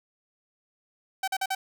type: tone bursts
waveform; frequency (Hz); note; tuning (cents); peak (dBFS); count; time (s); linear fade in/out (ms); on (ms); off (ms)
sawtooth; 767; G5; -38; -22; 4; 1.23-1.55; 5; 47; 44
effects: none